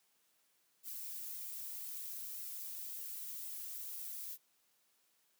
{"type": "noise with flanger", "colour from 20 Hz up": "violet", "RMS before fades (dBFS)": -45, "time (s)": [0.83, 4.38], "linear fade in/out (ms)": 50, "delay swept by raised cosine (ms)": [1.7, 2.8], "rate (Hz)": 1.9, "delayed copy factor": -0.6, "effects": ["white hiss -75 dBFS RMS until 5.39 s", "high-pass 150 Hz 12 dB/octave"]}